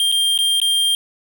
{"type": "tone with dropouts", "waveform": "square", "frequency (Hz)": 3194, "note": "G7", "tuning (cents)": 32, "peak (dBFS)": -15, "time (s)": [0, 0.95], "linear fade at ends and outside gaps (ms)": 1, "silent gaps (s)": [[0.117, 0.123], [0.377, 0.388], [0.601, 0.616]], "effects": []}